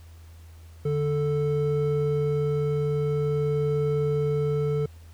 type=tone pair together; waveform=triangle; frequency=146.83 / 440 Hz; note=D3 / A4; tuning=0 / 0 cents; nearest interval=octave + perfect fifth; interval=1900 cents; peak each=-23 dBFS; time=0.85-4.86 s; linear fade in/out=5 ms; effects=added 82 Hz sine -44 dBFS peak until 5.13 s + pink hiss -58 dBFS RMS until 5.13 s